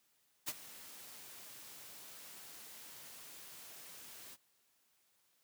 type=noise with ADSR envelope; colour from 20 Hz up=white; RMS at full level=-37 dBFS; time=0.46-4.37 s; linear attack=26 ms; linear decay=38 ms; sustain=-16 dB; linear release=36 ms; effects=white hiss -75 dBFS RMS until 5.43 s + high-pass 100 Hz 12 dB/octave